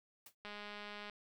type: noise with exponential decay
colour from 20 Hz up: white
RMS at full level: -49 dBFS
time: 0.26-0.35 s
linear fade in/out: 5 ms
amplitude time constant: 18 ms
type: click train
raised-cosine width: 0.3 ms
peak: -32 dBFS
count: 135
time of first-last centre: 0.45-1.097 s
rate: 207 Hz
effects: none